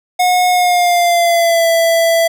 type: tone with pitch glide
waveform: square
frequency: 725 to 664.8 Hz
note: F#5 to E5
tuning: -35 to +15 cents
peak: -10 dBFS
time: 0.19-2.28 s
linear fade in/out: 10 ms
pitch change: -150 cents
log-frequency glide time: 0.5-1.67 s
effects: none